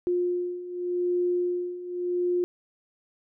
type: beating tone pair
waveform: sine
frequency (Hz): 354.7 / 355.56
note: F4 / F4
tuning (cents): +27 / +31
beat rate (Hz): 0.86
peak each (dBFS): -30 / -26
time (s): 0.07-2.44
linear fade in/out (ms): 0
effects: none